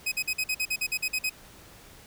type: tone bursts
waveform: sawtooth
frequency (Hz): 2523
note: D#7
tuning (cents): +23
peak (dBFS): -22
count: 12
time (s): 0.06-1.297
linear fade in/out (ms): 10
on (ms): 60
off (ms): 47
effects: pink hiss -51 dBFS RMS until 2.06 s